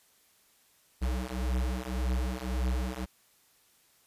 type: beating tone pair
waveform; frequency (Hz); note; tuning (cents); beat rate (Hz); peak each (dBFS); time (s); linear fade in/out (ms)
square; 61.74 / 63.54; B1 / B1; 0 / +50; 1.8; -33 / -32; 1.01-3.06; 20
effects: white hiss -65 dBFS RMS until 4.06 s + resampled to 32000 Hz